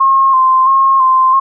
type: tone with vibrato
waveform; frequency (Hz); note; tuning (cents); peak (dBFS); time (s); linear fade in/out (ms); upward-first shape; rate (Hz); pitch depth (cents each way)
sine; 1060; C6; +22; -6; 0-1.4; 10; square; 1.5; 28
effects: none